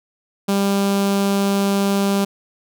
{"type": "tone with notch filter", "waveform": "sawtooth", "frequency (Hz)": 198.4, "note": "G3", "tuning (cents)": 21, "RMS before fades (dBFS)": -18, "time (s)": [0.48, 2.25], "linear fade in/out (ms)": 10, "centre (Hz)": 1900, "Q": 2, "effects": []}